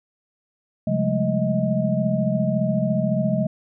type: tone cluster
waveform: sine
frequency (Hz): 134.6 / 176.4 / 199.9 / 214.1 / 629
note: C3 / F3 / G3 / A3 / D#5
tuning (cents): +49 / +18 / +34 / -47 / +19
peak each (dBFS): -25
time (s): 0.87-3.47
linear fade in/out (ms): 5
effects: none